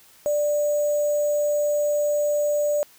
sine tone with sample-and-hold, 590 Hz, D5, 8 cents sharp, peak -19 dBFS, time 0.26-2.83 s, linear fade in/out 0 ms, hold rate 7350 Hz, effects white hiss -53 dBFS RMS until 2.98 s

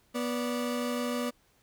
30% pulse tone pair together, 244.7 / 582 Hz, B3 / D5, -16 / -16 cents, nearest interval octave + minor third, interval 1500 cents, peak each -28 / -33 dBFS, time 0.14-1.31 s, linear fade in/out 20 ms, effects pink hiss -67 dBFS RMS until 1.62 s

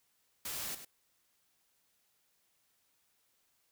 white noise with echo, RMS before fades -40 dBFS, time 0.45-0.75 s, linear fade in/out 5 ms, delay 100 ms, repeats 1, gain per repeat -10 dB, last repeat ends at 0.85 s, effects white hiss -75 dBFS RMS until 3.71 s

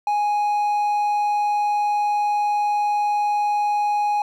triangle tone, 830 Hz, G#5, 1 cent flat, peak -16 dBFS, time 0.07-4.22 s, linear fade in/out 2 ms, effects none

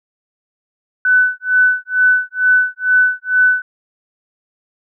sine tone with tremolo, 1500 Hz, F#6, 23 cents sharp, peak -7 dBFS, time 1.05-3.62 s, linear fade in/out 2 ms, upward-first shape sine, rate 2.2 Hz, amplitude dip 100%, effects none

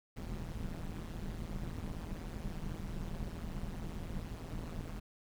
brown noise with amplitude modulation, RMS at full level -37 dBFS, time 0.16-5 s, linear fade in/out 10 ms, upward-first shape sine, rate 165 Hz, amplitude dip 95%, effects none

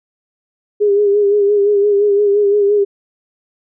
sine tone with vibrato, 407.9 Hz, G#4, 31 cents flat, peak -9 dBFS, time 0.8-2.85 s, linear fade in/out 20 ms, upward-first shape sine, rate 5.8 Hz, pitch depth 42 cents each way, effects none

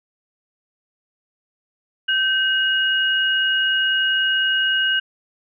sine tone pair together, 1549 / 2881 Hz, G6 / F#7, -21 / -47 cents, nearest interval major seventh, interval 1074 cents, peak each -19 dBFS, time 2.08-5 s, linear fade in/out 10 ms, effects none

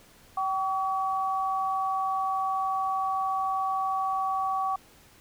sine tone pair together, 768.4 / 1135 Hz, G5 / C#6, -35 / +41 cents, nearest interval perfect fifth, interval 676 cents, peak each -28 dBFS, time 0.37-4.76 s, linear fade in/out 5 ms, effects pink hiss -56 dBFS RMS until 5.2 s

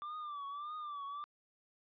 triangle tone with vibrato, 1174.7 Hz, D6, in tune, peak -39 dBFS, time 0.02-1.24 s, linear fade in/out 0 ms, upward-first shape triangle, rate 1.7 Hz, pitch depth 100 cents each way, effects resampled to 11025 Hz

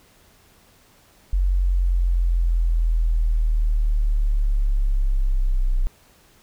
sine linear sweep, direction down, 46.25 to 31.04 Hz, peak -16 dBFS, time 1.33-5.87 s, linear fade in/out 0 ms, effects pink hiss -55 dBFS RMS until 6.42 s

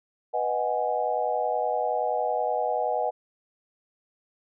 sine chord, G# minor seventh, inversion first, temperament equal, 493.9 / 622.3 / 740 / 830.6 Hz, B4 / D#5 / F#5 / G#5, 0 / 0 / 0 / 0 cents, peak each -30 / -29 / -28 / -30 dBFS, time 0.33-3.11 s, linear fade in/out 20 ms, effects none

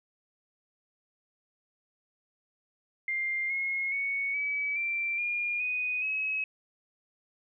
sine tone with pitch steps, 2100 / 2160 / 2222 / 2286 / 2352 / 2419 / 2489 / 2560 Hz, C7 / C#7 / C#7 / D7 / D7 / D#7 / D#7 / D#7, +6 / -45 / +4 / -47 / +2 / -49 / 0 / +49 cents, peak -28 dBFS, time 3.08-6.44 s, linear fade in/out 2 ms, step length 420 ms, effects none

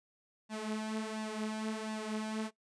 sawtooth tone with flanger, 217.2 Hz, A3, 22 cents flat, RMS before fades -38 dBFS, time 0.49-2.51 s, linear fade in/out 50 ms, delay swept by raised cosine 1.1 to 5.9 ms, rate 1.4 Hz, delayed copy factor +0.65, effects noise-tail reverb RT60 0.1 s tail -19 dB re dry + resampled to 22050 Hz

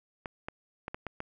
clicks, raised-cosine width 0.5 ms, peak -21 dBFS, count 6, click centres 0.258 / 0.485 / 0.881 / 0.945 / 1.067 / 1.204 s, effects none

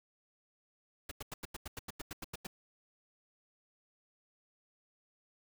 pink noise bursts, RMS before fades -42 dBFS, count 13, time 1.09-2.47 s, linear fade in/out 5 ms, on 24 ms, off 89 ms, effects none

